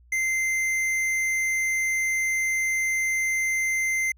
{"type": "tone with tanh clipping", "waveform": "sine", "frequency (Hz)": 2080, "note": "C7", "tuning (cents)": -11, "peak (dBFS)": -24, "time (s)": [0.12, 4.12], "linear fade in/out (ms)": 5, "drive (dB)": 13, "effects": ["added 60 Hz sine -52 dBFS peak until 4.17 s"]}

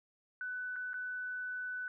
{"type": "tone with dropouts", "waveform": "sine", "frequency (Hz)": 1496, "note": "F#6", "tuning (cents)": 19, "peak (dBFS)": -37, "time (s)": [0.41, 1.88], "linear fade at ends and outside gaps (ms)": 1, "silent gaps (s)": [[0.759, 0.763], [0.933, 0.941]], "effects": []}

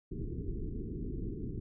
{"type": "low-pass noise", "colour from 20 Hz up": "pink", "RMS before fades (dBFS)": -38, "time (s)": [0.11, 1.6], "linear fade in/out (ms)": 10, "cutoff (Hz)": 430, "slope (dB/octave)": 96, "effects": []}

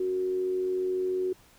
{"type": "tone with amplitude modulation", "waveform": "sine", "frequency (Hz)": 370, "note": "F#4", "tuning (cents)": 0, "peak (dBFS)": -24, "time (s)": [0, 1.33], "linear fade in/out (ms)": 5, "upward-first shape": "sine", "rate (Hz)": 94.1, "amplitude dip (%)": 35, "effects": ["pink hiss -58 dBFS RMS until 1.58 s"]}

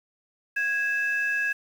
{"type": "tone pair together", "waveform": "sine", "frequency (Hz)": [1653.5, 2623], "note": ["G#6", "E7"], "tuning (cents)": [-8, -9], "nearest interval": "minor sixth", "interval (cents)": 799, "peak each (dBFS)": [-23, -29], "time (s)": [0.56, 1.53], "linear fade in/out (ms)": 10, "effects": ["tanh soft clip ceiling -18 dBFS", "8-bit"]}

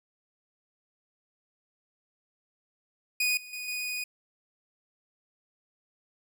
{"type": "tone with level steps", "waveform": "sawtooth", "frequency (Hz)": 2478, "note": "D#7", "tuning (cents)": -8, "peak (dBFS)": [-21, -40, -32, -28], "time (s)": [3.2, 4.04], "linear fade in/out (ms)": 5, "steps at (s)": [3.37, 3.53, 3.68], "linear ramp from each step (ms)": 2, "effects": []}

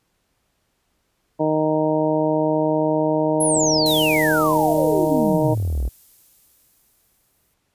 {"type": "harmonic tone", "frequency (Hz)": 155.2, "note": "D#3", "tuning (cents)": -4, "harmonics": [1, 2, 3, 4, 5, 6], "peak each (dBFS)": [-27, -21, -24, -21, -31, -27], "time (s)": [1.39, 5.55], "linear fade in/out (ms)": 20}
{"type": "exponential sweep", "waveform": "sine", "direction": "down", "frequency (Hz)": [11175, 55], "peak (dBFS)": -19, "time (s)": [3.4, 5.89], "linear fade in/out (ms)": 10}
{"type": "click train", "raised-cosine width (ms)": 2, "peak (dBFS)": -23, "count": 93, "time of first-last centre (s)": [3.56, 5.877], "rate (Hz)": 39.7}
{"type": "noise with exponential decay", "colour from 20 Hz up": "violet", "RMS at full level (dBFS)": -24, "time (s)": [3.86, 7.54], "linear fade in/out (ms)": 0, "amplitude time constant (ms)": 800}
{"effects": ["pink hiss -69 dBFS RMS until 7.74 s", "resampled to 32000 Hz"]}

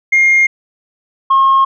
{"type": "tone pair in turn", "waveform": "sine", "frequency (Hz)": [2127, 1077.7], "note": ["C7", "C#6"], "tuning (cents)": [28, -49], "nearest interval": "octave", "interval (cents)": 1177, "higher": "first", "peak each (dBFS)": -5, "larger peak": "neither", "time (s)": [[0.12, 0.47], [1.3, 1.65]], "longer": "neither", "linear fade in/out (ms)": 10, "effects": ["tanh soft clip ceiling -4 dBFS"]}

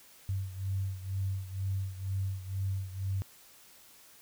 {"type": "beating tone pair", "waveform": "sine", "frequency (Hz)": [95.8, 97.9], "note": ["G2", "G2"], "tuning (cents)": [-39, -2], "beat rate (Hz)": 2.1, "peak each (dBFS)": [-33, -37], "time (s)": [0.29, 3.22], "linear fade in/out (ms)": 0, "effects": ["white hiss -57 dBFS RMS until 4.21 s"]}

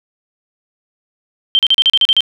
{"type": "tone bursts", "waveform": "sine", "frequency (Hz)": 3136, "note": "G7", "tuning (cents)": 0, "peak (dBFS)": -7, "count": 9, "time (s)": [1.55, 2.206], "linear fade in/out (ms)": 0, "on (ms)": 40, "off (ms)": 37, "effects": []}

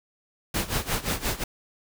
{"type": "noise with tremolo", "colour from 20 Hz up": "pink", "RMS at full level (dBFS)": -25, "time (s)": [0.54, 1.44], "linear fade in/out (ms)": 5, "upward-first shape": "sine", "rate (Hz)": 5.7, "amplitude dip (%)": 85, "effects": []}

